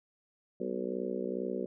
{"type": "harmonic tone with a mistuned harmonic", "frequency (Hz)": 62.3, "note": "B1", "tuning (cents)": 16, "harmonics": [3, 4, 5, 6, 7, 8, 9], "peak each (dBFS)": [-40, -40, -45, -37, -40, -40, -44], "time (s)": [0.6, 1.66], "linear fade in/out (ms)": 5, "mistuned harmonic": 3, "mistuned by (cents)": 70, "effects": []}